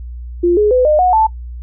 sine tone with pitch steps, 348.6 / 419.4 / 504.5 / 606.9 / 730.2 / 878.4 Hz, F4 / G#4 / B4 / D#5 / F#5 / A5, -3 / +17 / +37 / -43 / -23 / -3 cents, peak -8 dBFS, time 0.43-1.27 s, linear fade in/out 10 ms, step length 140 ms, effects noise-tail reverb RT60 0.1 s tail -18 dB re dry + added 60 Hz sine -25 dBFS peak until 1.62 s

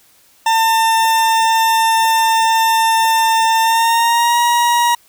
40% pulse tone with pitch glide, 899 to 952.5 Hz, A5 to A#5, +37 to +37 cents, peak -10 dBFS, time 0.46-4.95 s, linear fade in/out 5 ms, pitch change +100 cents, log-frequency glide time 3.6-4.39 s, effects white hiss -51 dBFS RMS until 5.08 s

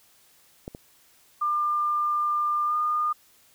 clicks, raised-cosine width 2 ms, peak -21 / -25 dBFS, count 2, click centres 0.679 / 0.749 s
sine tone with pitch glide, 1198 to 1216.8 Hz, D6 to D#6, +34 to -39 cents, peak -22 dBFS, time 1.41-3.13 s, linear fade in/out 10 ms, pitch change +27 cents, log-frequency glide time 2.66-2.75 s
effects white hiss -59 dBFS RMS until 3.54 s

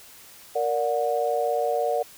sine chord, Bb augmented, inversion none, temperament just, 466.2 / 582.7 / 728.4 Hz, Bb4 / D5 / F#5, 0 / -14 / -27 cents, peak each -26 dBFS, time 0.55-2.03 s, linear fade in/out 10 ms, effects white hiss -48 dBFS RMS until 2.17 s

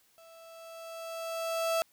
35% pulse tone with level ramp, 659.3 Hz, E5, in tune, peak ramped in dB -52 to -24 dBFS, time 0.18-1.82 s, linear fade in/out 0 ms, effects white hiss -67 dBFS RMS until 1.92 s

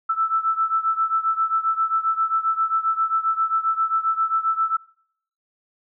sine beating tone pair, 1318.5 / 1326 Hz, E6 / E6, 0 / +10 cents, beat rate 7.5 Hz, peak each -21 / -23 dBFS, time 0.09-4.77 s, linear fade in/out 10 ms, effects noise-tail reverb RT60 0.7 s tail -25 dB re dry

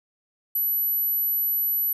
sine tone, 11840 Hz, F#9, in tune, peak -21 dBFS, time 0.55-1.93 s, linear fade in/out 5 ms, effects none

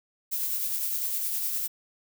violet noise with tremolo, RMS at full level -28 dBFS, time 0.31-1.68 s, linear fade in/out 20 ms, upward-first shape triangle, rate 9.8 Hz, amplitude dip 35%, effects none

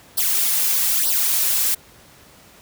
blue noise with flanger, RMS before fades -19 dBFS, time 0.17-1.75 s, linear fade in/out 10 ms, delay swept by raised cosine 0.21 to 5.81 ms, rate 1.1 Hz, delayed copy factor +0.95, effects pink hiss -48 dBFS RMS until 2.61 s + high-pass 60 Hz 12 dB/octave

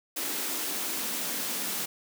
white noise with high-pass filter sweep, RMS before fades -32 dBFS, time 0.16-1.86 s, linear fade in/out 10 ms, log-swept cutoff 300 to 200 Hz, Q 2.7, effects none

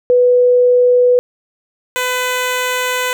sine / 10% pulse tone pair in turn, 493.9 / 502.2 Hz, B4 / B4, 0 / +29 cents, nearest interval unison, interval 29 cents, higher second, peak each -7 dBFS, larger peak neither, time 0.1-1.19 / 1.96-3.13 s, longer second, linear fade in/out 0 ms, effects none

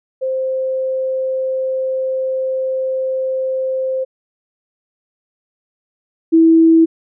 sine tone pair in turn, 523.3 / 326.4 Hz, C5 / E4, 0 / -17 cents, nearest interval minor sixth, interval 817 cents, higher first, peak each -16 / -6 dBFS, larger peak second, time 0.21-4.05 / 6.32-6.86 s, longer first, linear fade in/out 20 ms, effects none

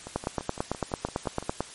two click trains, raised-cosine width 1 ms, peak -23 / -12 dBFS, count 9 / 14, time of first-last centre 0.07-1.426 / 0.16-1.606 s, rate 5.9 / 8.99 Hz, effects white hiss -45 dBFS RMS until 1.74 s + MP3 48 kbps

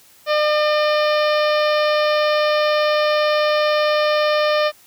harmonic tone, 603 Hz, D5, 46 cents sharp, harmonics 1 / 2 / 3 / 4 / 5 / 6 / 7 / 8 / 9, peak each -16 / -22 / -26 / -28 / -30 / -32 / -33 / -34 / -35 dBFS, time 0.26-4.72 s, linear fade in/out 50 ms, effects white hiss -50 dBFS RMS until 4.86 s

